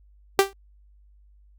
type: tone with exponential decay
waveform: sawtooth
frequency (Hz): 392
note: G4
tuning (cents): 0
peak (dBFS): -7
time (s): 0.39-0.53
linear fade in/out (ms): 1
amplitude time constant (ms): 29
effects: added 50 Hz sine -52 dBFS peak until 1.58 s + Opus 48 kbps